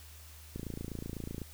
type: click train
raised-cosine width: 3 ms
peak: -26 dBFS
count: 25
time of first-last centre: 0.56-1.417 s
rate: 28 Hz
effects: added 77 Hz sine -51 dBFS peak until 1.53 s + white hiss -55 dBFS RMS until 1.53 s